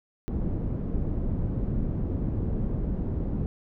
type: low-pass noise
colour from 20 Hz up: pink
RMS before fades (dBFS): -28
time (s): 0.28-3.46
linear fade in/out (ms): 0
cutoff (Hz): 270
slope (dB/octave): 12
effects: none